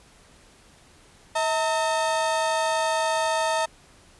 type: tone pair together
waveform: 35% pulse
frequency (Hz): 642 / 909.8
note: E5 / A#5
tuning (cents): -46 / -42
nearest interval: tritone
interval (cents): 604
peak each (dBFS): -23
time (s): 1.35-3.66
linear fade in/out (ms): 10
effects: pink hiss -54 dBFS RMS until 4.19 s + resampled to 24000 Hz